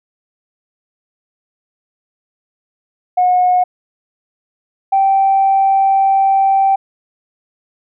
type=tone pair in turn; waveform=sine; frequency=726 / 778.9 Hz; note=F#5 / G5; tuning=-33 / -11 cents; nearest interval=minor second; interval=122 cents; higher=second; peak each=-8 dBFS; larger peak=neither; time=3.17-3.64 / 4.92-6.76 s; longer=second; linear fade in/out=10 ms; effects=tanh soft clip ceiling -4 dBFS